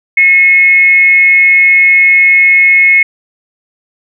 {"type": "tone with frequency modulation", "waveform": "sine", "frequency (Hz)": 2172, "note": "C#7", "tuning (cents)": -36, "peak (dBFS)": -3, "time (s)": [0.17, 3.03], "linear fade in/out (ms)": 5, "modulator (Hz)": 357, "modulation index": 0.25, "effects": []}